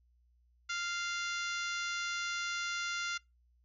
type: harmonic tone with a mistuned harmonic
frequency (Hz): 696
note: F5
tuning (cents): -6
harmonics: 2 / 3 / 4 / 5 / 6 / 7 / 8 / 9 / 10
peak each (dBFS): -37 / -41 / -43 / -45 / -47 / -48 / -49 / -50 / -51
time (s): 0.69-3.18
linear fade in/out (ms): 10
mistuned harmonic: 8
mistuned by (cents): +26
effects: noise-tail reverb RT60 0.2 s tail -24 dB re dry + added 60 Hz sine -66 dBFS peak until 3.64 s